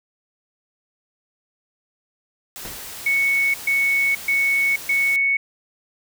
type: noise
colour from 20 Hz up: white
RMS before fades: -35 dBFS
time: 2.56-5.16 s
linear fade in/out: 0 ms
type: noise with exponential decay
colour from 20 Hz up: pink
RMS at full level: -33 dBFS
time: 2.65-3 s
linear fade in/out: 0 ms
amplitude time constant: 75 ms
type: tone bursts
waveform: sine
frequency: 2216 Hz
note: C#7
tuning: 1 cent flat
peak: -16 dBFS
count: 4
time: 3.06-5.37 s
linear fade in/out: 5 ms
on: 480 ms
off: 130 ms
effects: none